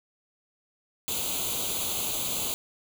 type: noise with comb filter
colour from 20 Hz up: white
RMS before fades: -30 dBFS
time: 1.08-2.54 s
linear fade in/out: 0 ms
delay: 0.28 ms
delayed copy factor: +0.85
effects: none